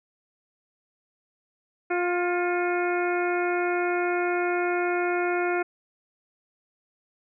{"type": "harmonic tone with a mistuned harmonic", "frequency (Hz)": 353, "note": "F4", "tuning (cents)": 19, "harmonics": [1, 2, 3, 4, 5, 6, 7], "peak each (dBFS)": [-25, -29, -38, -31, -38, -35, -38], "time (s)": [1.9, 5.63], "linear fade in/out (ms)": 10, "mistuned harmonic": 6, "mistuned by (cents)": 39, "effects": []}